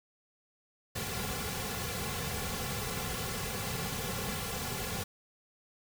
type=noise with comb filter; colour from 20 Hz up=pink; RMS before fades=-36 dBFS; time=0.95-5.04 s; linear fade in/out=10 ms; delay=3.2 ms; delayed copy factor=-0.95; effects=none